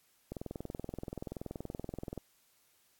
click train, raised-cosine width 2 ms, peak -26 dBFS, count 40, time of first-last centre 0.32-2.177 s, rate 21 Hz, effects white hiss -70 dBFS RMS until 2.99 s + AAC 64 kbps

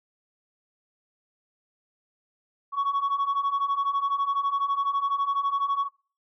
sine beating tone pair, 1108.7 / 1120.7 Hz, C#6 / C#6, 0 / +19 cents, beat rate 12 Hz, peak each -26 / -23 dBFS, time 2.72-5.89 s, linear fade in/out 50 ms, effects noise-tail reverb RT60 0.4 s tail -22 dB re dry + tanh soft clip ceiling -20 dBFS

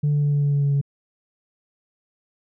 sine tone with pitch steps, 147.1 / 146.17 / 145.24 / 144.32 / 143.41 / 142.5 / 141.6 / 140.7 Hz, D3 / D3 / D3 / D3 / D3 / C#3 / C#3 / C#3, +3 / -8 / -19 / -30 / -41 / +48 / +37 / +26 cents, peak -15 dBFS, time 0.03-0.814 s, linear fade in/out 10 ms, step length 98 ms, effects tanh soft clip ceiling -15 dBFS

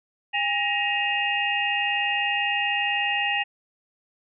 sine tone cluster, 812 / 1889 / 2534 / 2802 Hz, G#5 / A#6 / D#7 / F7, -39 / +22 / +31 / +5 cents, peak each -28 / -27 / -28 / -27 dBFS, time 0.33-3.44 s, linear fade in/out 20 ms, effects none

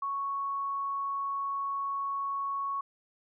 sine tone, 1108.7 Hz, C#6, in tune, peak -30 dBFS, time 0.02-2.81 s, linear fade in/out 5 ms, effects none

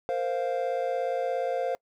triangle chord, Bb suspended second, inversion none, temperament equal, 466.2 / 523.3 / 698.5 Hz, Bb4 / C5 / F5, 0 / 0 / 0 cents, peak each -31 / -27 / -29 dBFS, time 0.09-1.75 s, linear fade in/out 0 ms, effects noise-tail reverb RT60 0.1 s tail -25 dB re dry

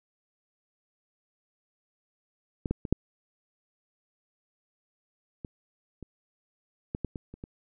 clicks, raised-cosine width 3 ms, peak -18 / -14 / -21 / -8 / -24 / -28 / -18 / -17 / -23 / -30 / -26 dBFS, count 11, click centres 2.658 / 2.71 / 2.852 / 2.926 / 5.448 / 6.027 / 6.949 / 7.047 / 7.158 / 7.34 / 7.439 s, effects none

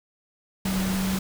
sine tone in noise, 190 Hz, F#3, 46 cents sharp, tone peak -24 dBFS, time 0.65-1.19 s, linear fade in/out 5 ms, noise pink, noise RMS -31 dBFS, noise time 0.65-1.19 s, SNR +4 dB, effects none

